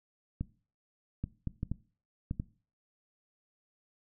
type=clicks; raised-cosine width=5 ms; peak=-21 dBFS; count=7; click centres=0.41 / 1.24 / 1.473 / 1.631 / 1.716 / 2.311 / 2.399 s; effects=noise-tail reverb RT60 0.4 s tail -19 dB re dry